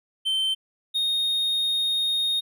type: tone pair in turn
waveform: triangle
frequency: 3100 / 3709 Hz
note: G7 / A#7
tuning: -20 / -9 cents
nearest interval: minor third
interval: 311 cents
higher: second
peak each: -20 dBFS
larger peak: neither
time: 0.25-0.55 / 0.94-2.41 s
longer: second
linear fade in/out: 20 ms
effects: none